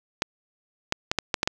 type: clicks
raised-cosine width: 0.2 ms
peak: -5 dBFS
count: 7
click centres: 0.221 / 0.924 / 1.115 / 1.187 / 1.342 / 1.431 / 1.475 s
effects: none